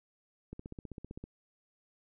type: click train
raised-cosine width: 3 ms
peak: -30 dBFS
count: 12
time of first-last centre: 0.53-1.24 s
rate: 15.5 Hz
effects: none